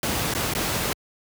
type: noise with dropouts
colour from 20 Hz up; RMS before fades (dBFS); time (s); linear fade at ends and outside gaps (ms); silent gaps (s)
pink; -25; 0.03-0.93; 1; 0.339-0.349 / 0.537-0.55
effects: high-pass 60 Hz 12 dB/octave